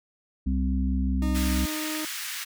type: harmonic tone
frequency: 65.4 Hz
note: C2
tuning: in tune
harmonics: 1 / 3 / 4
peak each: -24 / -29 / -30 dBFS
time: 0.46-1.66 s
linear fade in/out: 10 ms
type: tone with pitch glide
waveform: 40% pulse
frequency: 306.6 to 309.6 Hz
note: D#4 to D#4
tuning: -25 to -9 cents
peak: -30 dBFS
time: 1.22-2.05 s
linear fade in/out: 2 ms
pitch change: +16 cents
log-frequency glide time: 1.47-1.9 s
type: high-pass noise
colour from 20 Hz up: pink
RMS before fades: -34 dBFS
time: 1.34-2.45 s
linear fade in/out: 20 ms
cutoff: 1500 Hz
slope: 24 dB/octave
effects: none